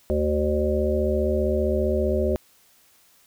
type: harmonic tone with a mistuned harmonic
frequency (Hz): 75.2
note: D2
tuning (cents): +42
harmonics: 1 / 3 / 5 / 7 / 8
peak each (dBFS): -25 / -28 / -25 / -27 / -27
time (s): 0.1-2.36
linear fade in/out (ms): 0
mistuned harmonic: 3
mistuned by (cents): -23
effects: white hiss -58 dBFS RMS until 3.26 s